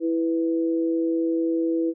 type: tone pair together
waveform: sine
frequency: 329.6 / 493.9 Hz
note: E4 / B4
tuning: 0 / 0 cents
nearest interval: perfect fifth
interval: 700 cents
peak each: -21 / -28 dBFS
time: 0-1.94 s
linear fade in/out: 50 ms
effects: none